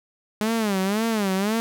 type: tone with vibrato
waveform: sawtooth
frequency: 207.7 Hz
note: G#3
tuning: in tune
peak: -17 dBFS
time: 0.41-1.6 s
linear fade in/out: 0 ms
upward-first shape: sine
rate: 1.9 Hz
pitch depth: 170 cents each way
effects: none